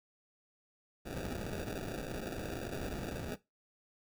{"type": "noise with sample-and-hold", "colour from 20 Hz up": "violet", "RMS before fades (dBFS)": -40, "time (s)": [1.05, 3.36], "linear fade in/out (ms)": 20, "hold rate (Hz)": 1050, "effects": ["noise-tail reverb RT60 0.2 s tail -17 dB re dry"]}